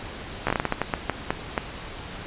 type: slowing click train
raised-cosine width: 0.5 ms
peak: -7 dBFS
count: 13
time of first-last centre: 0.47-1.578 s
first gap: 14 ms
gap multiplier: 1.31
effects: pink hiss -37 dBFS RMS until 2.26 s + resampled to 8000 Hz